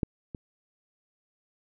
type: clicks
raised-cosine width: 3 ms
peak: -13 / -24 dBFS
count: 2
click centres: 0.032 / 0.348 s
effects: none